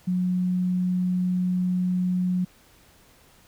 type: tone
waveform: sine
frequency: 181.5 Hz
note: F#3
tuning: 33 cents flat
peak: -21 dBFS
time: 0.07-2.45 s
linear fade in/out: 10 ms
effects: pink hiss -56 dBFS RMS until 3.47 s